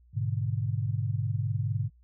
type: chord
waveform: sine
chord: G# diminished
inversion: none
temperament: equal with one note detuned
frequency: 103.83 / 123.47 / 148.02 Hz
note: G#2 / B2 / D3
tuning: 0 / 0 / +14 cents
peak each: -29 / -31 / -34 dBFS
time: 0.13-1.9 s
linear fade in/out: 50 ms
effects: added 60 Hz sine -56 dBFS peak until 2.03 s